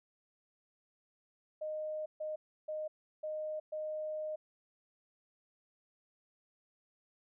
sine tone bursts at uneven times, 617 Hz, D#5, 15 cents flat, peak -36 dBFS, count 5, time 1.61-2.06 / 2.2-2.36 / 2.68-2.88 / 3.23-3.6 / 3.72-4.36 s, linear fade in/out 10 ms, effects none

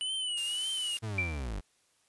square tone with vibrato, 2960 Hz, F#7, in tune, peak -32 dBFS, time 0.01-0.97 s, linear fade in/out 0 ms, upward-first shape triangle, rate 1.8 Hz, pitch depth 100 cents each way
blue noise, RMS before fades -40 dBFS, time 0.37-0.99 s, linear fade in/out 5 ms
40% pulse linear sweep, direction down, 114.3 to 43.61 Hz, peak -33 dBFS, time 1.02-1.61 s, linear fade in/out 20 ms
sine tone with exponential decay, 2349 Hz, D7, in tune, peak -25 dBFS, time 1.18-1.48 s, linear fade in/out 5 ms, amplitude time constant 65 ms
effects white hiss -70 dBFS RMS until 2.08 s + resampled to 24000 Hz

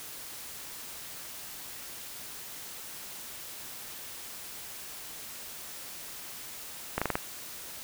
slowing click train, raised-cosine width 0.5 ms, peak -12 dBFS, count 5, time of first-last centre 6.98-7.155 s, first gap 36 ms, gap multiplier 1.13, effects white hiss -43 dBFS RMS until 7.83 s

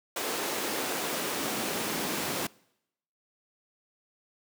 pink noise with high-pass filter sweep, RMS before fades -32 dBFS, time 0.16-2.47 s, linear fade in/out 5 ms, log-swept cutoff 390 to 210 Hz, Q 1.2, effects noise-tail reverb RT60 0.8 s tail -24 dB re dry

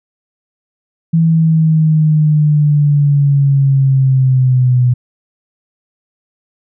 sine linear sweep, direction down, 164.81 to 123.47 Hz, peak -7 dBFS, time 1.13-4.94 s, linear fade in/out 10 ms, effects none

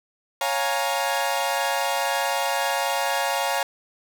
sawtooth chord, Bb minor seventh, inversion first, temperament equal with one note detuned, 554.4 / 706.6 / 830.6 / 932.3 Hz, Db5 / F5 / Ab5 / Bb5, 0 / +20 / 0 / 0 cents, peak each -24 dBFS, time 0.41-3.63 s, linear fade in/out 2 ms, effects none

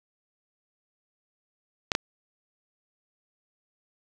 clicks, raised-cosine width 0.2 ms, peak -6 dBFS, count 2, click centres 1.918 / 1.951 s, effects none

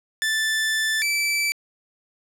sawtooth tone pair in turn, 1760 / 2320 Hz, A6 / D7, 0 / -22 cents, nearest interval perfect fourth, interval 478 cents, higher second, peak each -17 dBFS, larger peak neither, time 0.22-1.02 / 1.02-1.52 s, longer first, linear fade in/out 0 ms, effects low-pass 12000 Hz 12 dB/octave + 8-bit

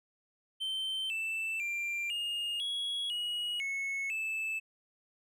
triangle tone with pitch steps, 3104 / 2652 / 2374 / 2841 / 3335 / 2902 / 2195 / 2627 Hz, G7 / E7 / D7 / F7 / G#7 / F#7 / C#7 / E7, -18 / +10 / +18 / +29 / +7 / -34 / -18 / -7 cents, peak -31 dBFS, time 0.6-4.6 s, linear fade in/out 20 ms, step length 500 ms, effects none

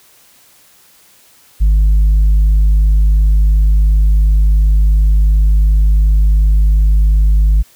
triangle tone with tanh clipping, 51.4 Hz, G#1, 17 cents flat, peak -7 dBFS, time 1.6-7.63 s, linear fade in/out 20 ms, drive 7 dB, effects white hiss -47 dBFS RMS until 7.75 s

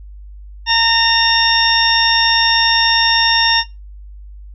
harmonic tone with a mistuned harmonic, 915 Hz, A#5, 32 cents flat, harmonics 1 / 2 / 3 / 4 / 6, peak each -17 / -17 / -17 / -17 / -17 dBFS, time 0.66-3.64 s, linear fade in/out 50 ms, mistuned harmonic 3, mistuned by +24 cents, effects noise-tail reverb RT60 0.2 s tail -17 dB re dry + added 50 Hz sine -32 dBFS peak until 4.54 s

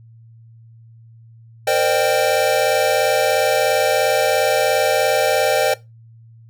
square chord, C minor seventh, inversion third, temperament equal with one note detuned, 466.2 / 523.3 / 606.3 / 784 Hz, Bb4 / C5 / Eb5 / G5, 0 / 0 / -45 / 0 cents, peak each -23 / -21 / -20 / -21 dBFS, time 1.67-5.74 s, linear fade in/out 5 ms, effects noise-tail reverb RT60 0.2 s tail -18 dB re dry + added 114 Hz sine -42 dBFS peak until 6.49 s

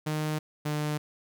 sawtooth tone pair in turn, 153.6 / 150.18 Hz, D#3 / D3, -22 / +39 cents, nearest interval unison, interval 39 cents, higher first, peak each -24 dBFS, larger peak neither, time 0.06-0.39 / 0.65-0.98 s, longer neither, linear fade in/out 10 ms, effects none

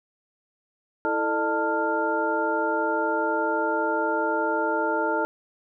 sine tone cluster, 329.1 / 441 / 605 / 890 / 1396 Hz, E4 / A4 / D#5 / A5 / F6, -3 / +4 / -49 / +20 / -1 cents, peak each -29 / -29 / -29 / -27 / -28 dBFS, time 1.05-5.25 s, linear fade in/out 0 ms, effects none

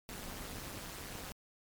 pink noise with amplitude modulation, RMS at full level -41 dBFS, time 0.09-1.32 s, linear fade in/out 0 ms, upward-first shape sine, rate 207 Hz, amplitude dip 90%, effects MP3 96 kbps

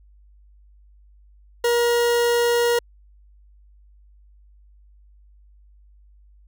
40% pulse tone, 475.3 Hz, A#4, 34 cents sharp, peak -16 dBFS, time 1.64-2.79 s, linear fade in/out 5 ms, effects added 50 Hz sine -49 dBFS peak until 6.47 s

